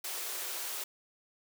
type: high-pass noise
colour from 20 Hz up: white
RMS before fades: -38 dBFS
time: 0.04-0.84 s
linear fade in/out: 5 ms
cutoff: 330 Hz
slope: 96 dB/octave
effects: none